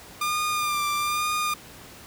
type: tone with vibrato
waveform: sawtooth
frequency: 1201 Hz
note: D6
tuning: 38 cents sharp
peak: -20 dBFS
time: 0.21-1.54 s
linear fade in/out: 5 ms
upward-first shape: sine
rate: 1.1 Hz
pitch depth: 30 cents each way
effects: pink hiss -45 dBFS RMS until 2.06 s + high-pass 60 Hz 12 dB/octave